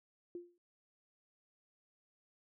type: tone with exponential decay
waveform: sine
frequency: 349.2 Hz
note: F4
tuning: in tune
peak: -39 dBFS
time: 0.35-0.58 s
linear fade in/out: 2 ms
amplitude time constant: 50 ms
effects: none